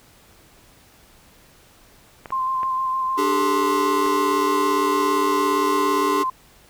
clicks, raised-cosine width 0.5 ms, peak -19 dBFS, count 4, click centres 2.258 / 2.305 / 2.632 / 4.062 s
sine tone with vibrato, 1046.5 Hz, C6, in tune, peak -20 dBFS, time 2.32-6.3 s, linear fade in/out 5 ms, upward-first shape square, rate 6.5 Hz, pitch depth 14 cents each way
square chord, D suspended fourth, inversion none, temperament equal with one note detuned, 293.7 / 392 / 429.5 Hz, D4 / G4 / A4, 0 / 0 / -42 cents, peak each -25 / -24 / -28 dBFS, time 3.17-6.24 s, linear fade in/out 20 ms
effects pink hiss -52 dBFS RMS until 6.69 s

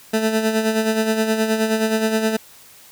20% pulse tone with tremolo, 220 Hz, A3, in tune, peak -10 dBFS, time 0.13-2.37 s, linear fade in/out 10 ms, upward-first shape sine, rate 9.5 Hz, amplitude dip 55%, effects white hiss -46 dBFS RMS until 2.91 s

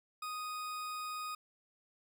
40% pulse tone, 1244.5 Hz, D#6, in tune, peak -38 dBFS, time 0.22-1.35 s, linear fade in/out 5 ms, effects none

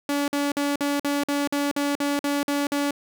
sawtooth tone bursts, 285.9 Hz, D4, 46 cents flat, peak -18 dBFS, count 12, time 0.09-2.909 s, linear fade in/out 2 ms, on 190 ms, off 49 ms, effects none

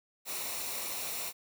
white noise with comb filter, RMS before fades -37 dBFS, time 0.25-1.33 s, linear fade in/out 50 ms, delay 0.62 ms, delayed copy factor -0.5, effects none

